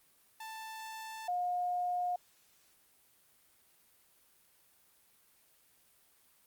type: tone pair in turn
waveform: sawtooth / sine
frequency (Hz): 884 / 715.4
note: A5 / F5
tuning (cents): +8 / +41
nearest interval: major third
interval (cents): 367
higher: first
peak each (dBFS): -39 / -31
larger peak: second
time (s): 0.4-1.28 / 1.28-2.16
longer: neither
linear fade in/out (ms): 5
effects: white hiss -67 dBFS RMS until 6.46 s + Opus 32 kbps